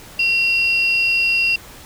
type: tone pair together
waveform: sine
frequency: 2734 / 4871 Hz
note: F7 / D#8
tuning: -37 / -38 cents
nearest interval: minor seventh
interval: 999 cents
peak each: -14 / -23 dBFS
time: 0.19-1.56 s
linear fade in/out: 5 ms
effects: tanh soft clip ceiling -7 dBFS + pink hiss -40 dBFS RMS until 1.85 s